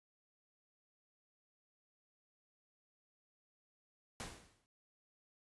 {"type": "noise with exponential decay", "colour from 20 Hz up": "pink", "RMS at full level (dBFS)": -43, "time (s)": [4.2, 4.66], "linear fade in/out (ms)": 0, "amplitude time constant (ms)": 100, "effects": ["noise-tail reverb RT60 0.1 s tail -20 dB re dry", "resampled to 24000 Hz"]}